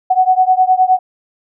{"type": "beating tone pair", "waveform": "sine", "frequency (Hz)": [740, 749.7], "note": ["F#5", "F#5"], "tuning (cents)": [0, 23], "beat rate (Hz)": 9.7, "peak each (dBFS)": [-11, -12], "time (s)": [0.1, 0.99], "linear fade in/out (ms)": 10, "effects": []}